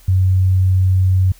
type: tone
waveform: sine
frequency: 93.4 Hz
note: F#2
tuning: 17 cents sharp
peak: -10 dBFS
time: 0.08-1.32 s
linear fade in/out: 5 ms
effects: added 41 Hz sine -44 dBFS peak until 1.39 s + white hiss -49 dBFS RMS until 1.39 s